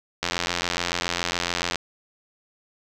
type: click train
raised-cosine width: 0.2 ms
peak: -6 dBFS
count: 134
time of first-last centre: 0.23-1.757 s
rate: 87.1 Hz
effects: none